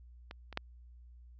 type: clicks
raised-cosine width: 0.3 ms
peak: -28 / -30 / -17 dBFS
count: 3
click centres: 0.311 / 0.527 / 0.574 s
effects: added 60 Hz sine -52 dBFS peak until 1.39 s + resampled to 16000 Hz